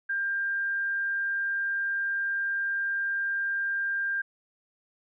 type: tone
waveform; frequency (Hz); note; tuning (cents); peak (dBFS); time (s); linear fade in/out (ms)
sine; 1595; G6; +30; -26; 0.09-4.22; 10
effects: none